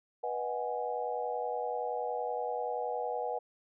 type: chord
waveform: sine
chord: G# minor seventh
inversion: first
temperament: equal with one note detuned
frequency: 489.6 / 622.3 / 740 / 830.6 Hz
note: B4 / D#5 / F#5 / G#5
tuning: -15 / 0 / 0 / 0 cents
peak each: -36 / -40 / -37 / -38 dBFS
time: 0.23-3.39 s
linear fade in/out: 10 ms
effects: none